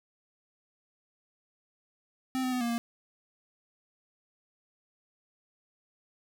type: tone with pitch steps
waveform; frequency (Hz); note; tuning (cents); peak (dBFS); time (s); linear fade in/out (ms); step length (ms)
square; 259.9 / 255.2 / 251 / 235.8 / 234; C4 / C4 / B3 / A#3 / A#3; -11 / -43 / +28 / +20 / +7; -29; 2.35-2.78; 0; 86
effects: none